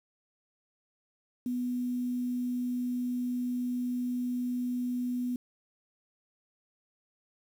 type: tone with quantisation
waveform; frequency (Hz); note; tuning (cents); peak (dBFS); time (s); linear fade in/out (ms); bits
sine; 246.9; B3; 0; -29; 1.46-5.36; 2; 9
effects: none